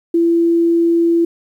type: tone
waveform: sine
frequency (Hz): 336.9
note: E4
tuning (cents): +38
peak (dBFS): -10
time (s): 0.14-1.25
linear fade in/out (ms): 5
effects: 8-bit